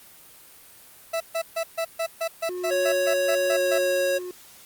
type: tone bursts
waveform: 40% pulse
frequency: 660 Hz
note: E5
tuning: 2 cents sharp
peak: -23 dBFS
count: 13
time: 1.13-3.785 s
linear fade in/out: 10 ms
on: 75 ms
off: 140 ms
type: tone with tremolo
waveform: triangle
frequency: 361 Hz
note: F#4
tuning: 43 cents flat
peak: -26 dBFS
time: 2.49-4.31 s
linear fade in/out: 2 ms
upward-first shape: sine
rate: 1 Hz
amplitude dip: 35%
type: tone with pitch glide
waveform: square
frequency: 554.4 to 549 Hz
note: C#5 to C#5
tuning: 0 to -17 cents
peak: -22 dBFS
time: 2.7-4.19 s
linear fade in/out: 20 ms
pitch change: -17 cents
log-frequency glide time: 3.5-3.58 s
effects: white hiss -49 dBFS RMS until 4.65 s + Opus 32 kbps